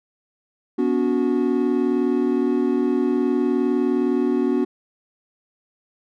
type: tone cluster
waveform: triangle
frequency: 246.2 / 285.7 / 368.1 Hz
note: B3 / D4 / F#4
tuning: -5 / -48 / -9 cents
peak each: -20 dBFS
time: 0.78-4.65 s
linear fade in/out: 10 ms
effects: none